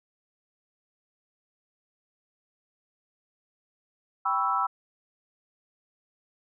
sine chord, C# half-diminished seventh, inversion second, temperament equal, 784 / 987.8 / 1108.7 / 1318.5 Hz, G5 / B5 / C#6 / E6, 0 / 0 / 0 / 0 cents, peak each -31 / -29 / -32 / -26 dBFS, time 4.25-4.67 s, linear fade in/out 10 ms, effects none

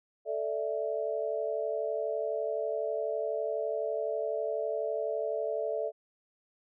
sine chord, A suspended fourth, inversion none, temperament equal, 440 / 587.3 / 659.3 Hz, A4 / D5 / E5, 0 / 0 / 0 cents, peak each -34 dBFS, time 0.25-5.92 s, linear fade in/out 50 ms, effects none

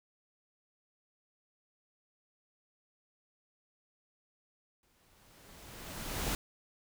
pink noise with exponential growth, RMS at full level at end -33 dBFS, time 4.83-6.35 s, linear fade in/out 1 ms, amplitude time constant 330 ms, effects none

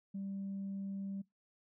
sine tone, 196 Hz, G3, in tune, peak -37 dBFS, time 0.14-1.22 s, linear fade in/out 10 ms, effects noise-tail reverb RT60 0.2 s tail -25 dB re dry + tanh soft clip ceiling -35 dBFS

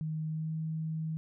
sine tone with pitch glide, 156.7 to 158.89 Hz, D#3 to D#3, +13 to +37 cents, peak -32 dBFS, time 0.01-1.17 s, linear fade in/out 0 ms, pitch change +24 cents, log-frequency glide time 0.28-0.52 s, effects none

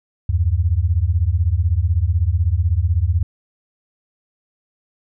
sine beating tone pair, 77.78 / 93.78 Hz, D#2 / F#2, 0 / +24 cents, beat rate 16 Hz, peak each -17 dBFS, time 0.29-3.23 s, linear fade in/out 5 ms, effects none

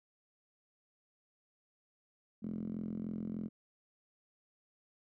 5% pulse tone with band-pass filter, 43.35 Hz, F1, 12 cents flat, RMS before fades -40 dBFS, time 2.42-3.49 s, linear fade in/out 20 ms, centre 210 Hz, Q 5.6, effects none

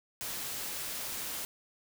white noise, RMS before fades -38 dBFS, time 0.21-1.45 s, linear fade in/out 0 ms, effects none

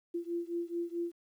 sine beating tone pair, 340.7 / 345.3 Hz, F4 / F4, -43 / -20 cents, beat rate 4.6 Hz, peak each -36 / -37 dBFS, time 0.14-1.12 s, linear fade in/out 10 ms, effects 11-bit

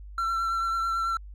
triangle tone with vibrato, 1351 Hz, E6, 42 cents sharp, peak -23 dBFS, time 0.18-1.17 s, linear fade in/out 2 ms, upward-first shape sine, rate 9.1 Hz, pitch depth 18 cents each way, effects added 50 Hz sine -40 dBFS peak until 1.34 s

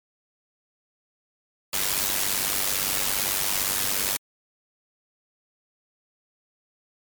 white noise with amplitude modulation, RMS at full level -22 dBFS, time 1.73-4.17 s, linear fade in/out 5 ms, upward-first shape sine, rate 97.6 Hz, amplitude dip 70%, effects MP3 96 kbps

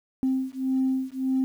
sine beating tone pair, 261.6 / 263.3 Hz, C4 / C4, 0 / +11 cents, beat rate 1.7 Hz, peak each -25 dBFS, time 0.23-1.44 s, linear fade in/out 0 ms, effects tanh soft clip ceiling -17 dBFS + 9-bit

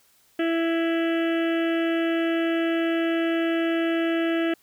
harmonic tone, 331.3 Hz, E4, 9 cents sharp, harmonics 1 / 2 / 4 / 5 / 6 / 7 / 8 / 9 / 10, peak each -22 / -29 / -37 / -34 / -37 / -42 / -39 / -39 / -46 dBFS, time 0.39-4.54 s, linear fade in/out 5 ms, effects white hiss -61 dBFS RMS until 4.62 s

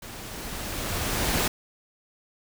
pink noise with level ramp, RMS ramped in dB -41 to -23 dBFS, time 0.02-1.48 s, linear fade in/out 5 ms, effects none

